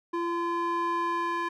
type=tone with band-pass filter sweep; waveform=square; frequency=342 Hz; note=F4; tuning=36 cents flat; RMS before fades=-29 dBFS; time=0.13-1.49 s; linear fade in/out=10 ms; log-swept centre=730 to 1300 Hz; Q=2.2; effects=none